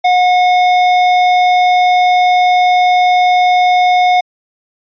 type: tone with hard clipping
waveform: triangle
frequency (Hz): 725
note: F#5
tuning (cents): -35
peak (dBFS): -9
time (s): 0.04-4.21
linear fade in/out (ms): 10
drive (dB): 16
effects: resampled to 11025 Hz